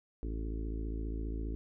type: harmonic tone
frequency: 54.9 Hz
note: A1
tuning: 3 cents flat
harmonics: 1 / 2 / 3 / 4 / 5 / 6 / 7 / 8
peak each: -35 / -48 / -51 / -51 / -45 / -47 / -51 / -52 dBFS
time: 0.23-1.55 s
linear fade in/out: 0 ms
effects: none